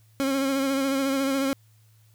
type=tone with vibrato; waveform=30% pulse; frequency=271.6 Hz; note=C#4; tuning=35 cents flat; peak=-20 dBFS; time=0.2-1.53 s; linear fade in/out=0 ms; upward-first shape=sine; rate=14 Hz; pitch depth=35 cents each way; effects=added 109 Hz sine -55 dBFS peak until 2.14 s + white hiss -65 dBFS RMS until 2.14 s

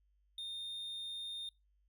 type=tone; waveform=triangle; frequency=3651 Hz; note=A#7; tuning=37 cents flat; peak=-39 dBFS; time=0.38-1.49 s; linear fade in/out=2 ms; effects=noise-tail reverb RT60 0.2 s tail -20 dB re dry + added 50 Hz sine -70 dBFS peak until 1.88 s

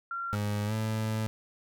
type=tone; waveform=sine; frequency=1375 Hz; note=F6; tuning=27 cents flat; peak=-32 dBFS; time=0.11-0.35 s; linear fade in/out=2 ms
type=tone with pitch glide; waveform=30% pulse; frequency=103.83 to 109.69 Hz; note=G#2 to A2; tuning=0 to -5 cents; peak=-26 dBFS; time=0.33-1.27 s; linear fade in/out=0 ms; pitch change=+95 cents; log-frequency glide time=0.66-0.73 s
effects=none

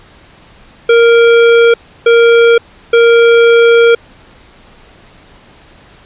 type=tone bursts at uneven times; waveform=square; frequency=466.2 Hz; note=A#4; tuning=in tune; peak=-4 dBFS; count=3; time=0.89-1.74 / 2.06-2.58 / 2.93-3.95 s; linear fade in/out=5 ms; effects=pink hiss -41 dBFS RMS until 6.05 s + resampled to 8000 Hz

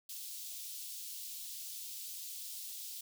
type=high-pass noise; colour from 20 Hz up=white; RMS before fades=-45 dBFS; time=0.09-3.01 s; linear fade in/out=5 ms; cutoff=3300 Hz; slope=24 dB/octave; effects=none

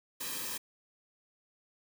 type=noise with comb filter; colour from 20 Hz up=white; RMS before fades=-38 dBFS; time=0.2-0.58 s; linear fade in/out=10 ms; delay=1.4 ms; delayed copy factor=-0.8; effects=none

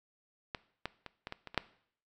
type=clicks; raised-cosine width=0.3 ms; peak=-20 / -19 / -27 / -24 / -23 / -27 / -28 / -11 dBFS; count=8; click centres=0.548 / 0.856 / 1.063 / 1.271 / 1.324 / 1.473 / 1.545 / 1.577 s; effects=noise-tail reverb RT60 0.6 s tail -19 dB re dry

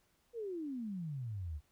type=exponential sweep; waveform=sine; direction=down; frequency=488.8 to 69.3 Hz; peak=-38 dBFS; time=0.33-1.61 s; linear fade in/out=50 ms; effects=pink hiss -74 dBFS RMS until 1.71 s

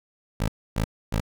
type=tone bursts; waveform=15% pulse; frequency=53.9 Hz; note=A1; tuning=35 cents flat; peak=-16 dBFS; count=3; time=0.4-1.203 s; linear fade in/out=5 ms; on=81 ms; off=280 ms; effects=none

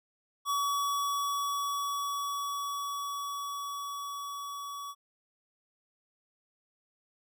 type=tone with level ramp; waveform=square; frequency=1134 Hz; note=C#6; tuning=39 cents sharp; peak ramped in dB=-28 to -39 dBFS; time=0.45-4.95 s; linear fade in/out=50 ms; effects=none

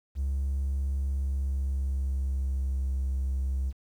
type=tone with pitch glide; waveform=triangle; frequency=68.4 to 66.3 Hz; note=C#2 to C2; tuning=-23 to +23 cents; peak=-23 dBFS; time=0.15-3.73 s; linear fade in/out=50 ms; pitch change=-54 cents; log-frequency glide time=1-2.87 s; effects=tanh soft clip ceiling -22 dBFS + 10-bit

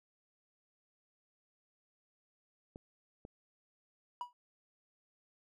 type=clicks; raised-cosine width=2 ms; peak=-34 dBFS; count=2; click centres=2.759 / 3.251 s
type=tone with exponential decay; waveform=triangle; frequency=974 Hz; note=B5; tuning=24 cents flat; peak=-32 dBFS; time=4.21-4.33 s; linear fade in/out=1 ms; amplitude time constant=25 ms
effects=none

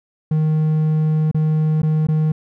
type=tone with dropouts; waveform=triangle; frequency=155.56 Hz; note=D#3; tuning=in tune; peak=-12 dBFS; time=0.31-2.32 s; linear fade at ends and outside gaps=5 ms; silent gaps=1.314-1.345 / 1.819-1.83 / 2.07-2.085 s; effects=none

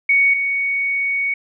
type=tone pair in turn; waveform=sine; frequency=2231 / 2231 Hz; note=C#7 / C#7; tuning=+11 / +11 cents; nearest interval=unison; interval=0 cents; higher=neither; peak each=-11 / -17 dBFS; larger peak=first; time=0.09-0.34 / 0.34-1.34 s; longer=second; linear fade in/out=5 ms; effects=none

